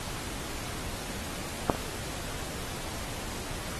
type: clicks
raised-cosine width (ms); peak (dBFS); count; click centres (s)
1; -7 / -23; 2; 1.698 / 1.749
effects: pink hiss -38 dBFS RMS until 3.79 s + AAC 32 kbps